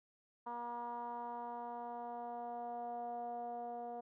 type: tone with low-pass filter sweep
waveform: 10% pulse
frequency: 238.6 Hz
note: A#3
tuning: 41 cents sharp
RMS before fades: -44 dBFS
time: 0.46-4.01 s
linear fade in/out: 10 ms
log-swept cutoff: 1000 to 650 Hz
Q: 5.1
effects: none